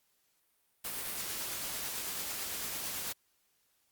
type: noise with tremolo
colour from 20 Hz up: white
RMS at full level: -37 dBFS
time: 0.84-3.13 s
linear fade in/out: 10 ms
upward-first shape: triangle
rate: 9 Hz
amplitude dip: 25%
effects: white hiss -74 dBFS RMS until 3.91 s + Opus 48 kbps